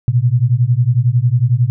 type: beating tone pair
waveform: sine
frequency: 116.54 / 127.54 Hz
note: A#2 / C3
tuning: 0 / -44 cents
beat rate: 11 Hz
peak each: -13 dBFS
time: 0.08-1.7 s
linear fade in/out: 0 ms
effects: none